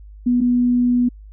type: tone pair in turn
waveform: sine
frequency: 245 / 245 Hz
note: B3 / B3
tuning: -14 / -14 cents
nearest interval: unison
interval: 0 cents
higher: neither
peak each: -13 dBFS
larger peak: neither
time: 0.26-0.41 / 0.41-1.09 s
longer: second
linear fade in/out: 10 ms
effects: added 51 Hz sine -37 dBFS peak until 1.32 s